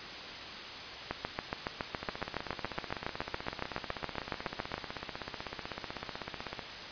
two click trains, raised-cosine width 0.5 ms, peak -17 / -22 dBFS, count 27 / 74, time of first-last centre 1.11-4.741 / 2.03-6.592 s, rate 7.16 / 16 Hz, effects white hiss -42 dBFS RMS until 6.91 s + resampled to 11025 Hz

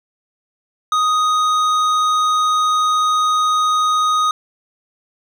sine tone with hard clipping, 1247 Hz, D#6, 3 cents sharp, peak -15 dBFS, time 0.92-4.31 s, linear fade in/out 2 ms, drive 10 dB, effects none

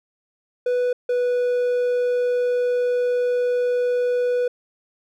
triangle tone pair in turn, 493.9 / 491.7 Hz, B4 / B4, 0 / -8 cents, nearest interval unison, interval 8 cents, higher first, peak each -16 dBFS, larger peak neither, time 0.66-0.93 / 1.09-4.48 s, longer second, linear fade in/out 5 ms, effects none

